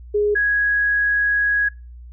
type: tone pair in turn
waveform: sine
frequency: 415.3 / 1661.2 Hz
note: G#4 / G#6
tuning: 0 / 0 cents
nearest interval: 2 octaves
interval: 2400 cents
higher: second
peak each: -15 dBFS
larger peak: neither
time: 0.14-0.35 / 0.35-1.69 s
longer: second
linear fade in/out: 10 ms
effects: noise-tail reverb RT60 0.3 s tail -24 dB re dry + added 60 Hz sine -36 dBFS peak until 2.12 s